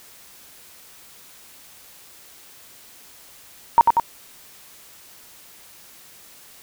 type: tone with echo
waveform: sine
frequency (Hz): 932.3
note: A#5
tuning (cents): 0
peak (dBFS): -7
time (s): 3.78-3.81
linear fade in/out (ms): 0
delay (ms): 94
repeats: 2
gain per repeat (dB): -3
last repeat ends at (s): 3.998
effects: white hiss -47 dBFS RMS until 6.62 s